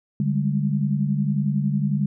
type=tone cluster; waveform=sine; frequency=145 / 195.7 / 206.6 Hz; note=D3 / G3 / G#3; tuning=-22 / -3 / -9 cents; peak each=-22 / -25 / -25 dBFS; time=0.2-2.06 s; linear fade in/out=2 ms; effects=none